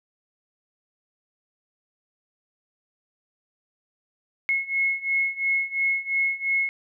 sine beating tone pair, 2174 / 2176.9 Hz, C#7 / C#7, -34 / -32 cents, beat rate 2.9 Hz, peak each -26 / -24 dBFS, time 4.49-6.69 s, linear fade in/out 0 ms, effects none

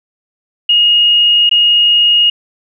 sine tone with dropouts, 2866 Hz, F7, 44 cents sharp, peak -6 dBFS, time 0.69-2.3 s, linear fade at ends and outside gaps 5 ms, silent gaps 1.494-1.512 s, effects none

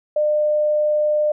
sine tone, 602 Hz, D5, 43 cents sharp, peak -15 dBFS, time 0.16-1.32 s, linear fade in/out 5 ms, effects none

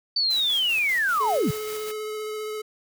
sine linear sweep, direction down, 4585 to 105.5 Hz, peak -20 dBFS, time 0.16-1.51 s, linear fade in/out 5 ms
white noise with tremolo, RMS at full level -38 dBFS, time 0.3-1.92 s, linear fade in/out 10 ms, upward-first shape square, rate 5.1 Hz, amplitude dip 35%
square tone with vibrato, 428.9 Hz, A4, 44 cents flat, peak -30 dBFS, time 1.2-2.62 s, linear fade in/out 10 ms, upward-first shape sine, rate 15 Hz, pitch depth 12 cents each way
effects none

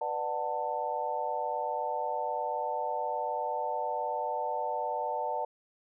sine chord, B minor seventh, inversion none, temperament just, 493.9 / 592.7 / 740.8 / 889 Hz, B4 / D5 / F#5 / A5, 0 / +16 / +2 / +18 cents, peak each -38 / -36 / -36 / -33 dBFS, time 0.01-5.45 s, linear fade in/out 5 ms, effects none

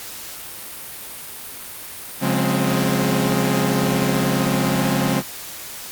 sawtooth chord, Db major seventh, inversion none, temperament equal with one note detuned, 138.59 / 178.7 / 207.7 / 261.6 Hz, Db3 / F3 / Ab3 / C4, 0 / +40 / 0 / 0 cents, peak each -19 dBFS, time 2.2-5.23 s, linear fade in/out 50 ms, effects white hiss -34 dBFS RMS until 5.91 s + Opus 48 kbps

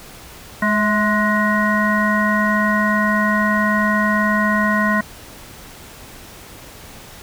harmonic tone with a mistuned harmonic, 209.6 Hz, G#3, 16 cents sharp, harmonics 1 / 3 / 5 / 7 / 9, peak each -18 / -24 / -21 / -23 / -20 dBFS, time 0.62-5.01 s, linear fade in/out 5 ms, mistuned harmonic 3, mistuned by +50 cents, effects pink hiss -39 dBFS RMS until 7.22 s

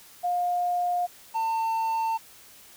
sine / triangle tone pair in turn, 710 / 898.9 Hz, F5 / A5, +28 / +37 cents, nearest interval major third, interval 409 cents, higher second, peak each -23 / -22 dBFS, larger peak second, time 0.23-1.07 / 1.34-2.18 s, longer neither, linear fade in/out 20 ms, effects white hiss -51 dBFS RMS until 2.76 s

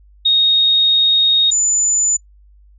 sine tone pair in turn, 3729 / 7009 Hz, A#7 / A8, 0 / -8 cents, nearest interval major seventh, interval 1092 cents, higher second, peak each -9 / -12 dBFS, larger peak first, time 0.25-1.51 / 1.51-2.17 s, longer first, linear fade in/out 10 ms, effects noise-tail reverb RT60 0.1 s tail -22 dB re dry + added 50 Hz sine -44 dBFS peak until 2.78 s

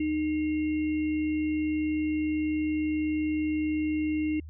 sine tone with sample-and-hold, 306.4 Hz, D#4, 27 cents flat, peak -25 dBFS, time 0-4.4 s, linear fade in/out 5 ms, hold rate 2450 Hz, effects added 78 Hz sine -40 dBFS peak until 4.49 s + resampled to 8000 Hz

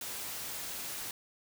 white noise, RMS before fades -40 dBFS, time 0.01-1.11 s, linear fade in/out 2 ms, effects none

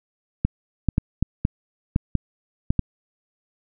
clicks, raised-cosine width 5 ms, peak -6 dBFS, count 9, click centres 0.45 / 0.887 / 0.981 / 1.226 / 1.451 / 1.961 / 2.153 / 2.705 / 2.793 s, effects none

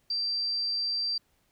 sine tone, 4698 Hz, D8, in tune, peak -27 dBFS, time 0.1-1.18 s, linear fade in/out 5 ms, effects pink hiss -70 dBFS RMS until 1.51 s

